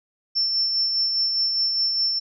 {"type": "tone with tremolo", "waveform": "sine", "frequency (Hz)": 5380, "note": "E8", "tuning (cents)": 34, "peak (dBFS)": -18, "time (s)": [0.35, 2.2], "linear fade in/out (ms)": 20, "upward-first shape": "sine", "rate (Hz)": 4.9, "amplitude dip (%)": 35, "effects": []}